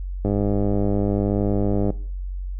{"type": "click train", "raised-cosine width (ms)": 2, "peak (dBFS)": -10, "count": 168, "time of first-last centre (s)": [0.25, 1.903], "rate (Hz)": 101, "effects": ["noise-tail reverb RT60 0.5 s tail -19 dB re dry", "added 46 Hz sine -26 dBFS peak until 2.59 s"]}